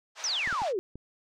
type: band-pass noise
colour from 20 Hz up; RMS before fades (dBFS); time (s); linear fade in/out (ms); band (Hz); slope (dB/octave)
pink; -42; 0.15-0.73; 50; 700 to 6400; 24
type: exponential sweep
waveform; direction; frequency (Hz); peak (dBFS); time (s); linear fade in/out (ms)
sine; down; 6272 to 349.2; -27; 0.24-0.79; 0
type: clicks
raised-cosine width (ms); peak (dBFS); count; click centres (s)
3; -29; 4; 0.475 / 0.527 / 0.619 / 0.956
effects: none